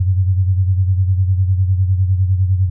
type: beating tone pair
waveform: sine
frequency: 92.5 / 102.4 Hz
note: F#2 / G#2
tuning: 0 / -24 cents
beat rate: 9.9 Hz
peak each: -12 / -20 dBFS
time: 0-2.7 s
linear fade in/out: 10 ms
effects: none